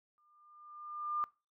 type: tone with exponential growth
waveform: sine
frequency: 1201 Hz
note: D6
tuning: 38 cents sharp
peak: -30 dBFS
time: 0.18-1.24 s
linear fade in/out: 0 ms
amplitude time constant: 230 ms
effects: noise-tail reverb RT60 0.3 s tail -22 dB re dry